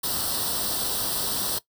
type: noise with comb filter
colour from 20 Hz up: white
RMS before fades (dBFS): -27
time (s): 0.03-1.59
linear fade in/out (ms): 10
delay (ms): 0.22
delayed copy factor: +0.8
effects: noise-tail reverb RT60 0.1 s tail -18 dB re dry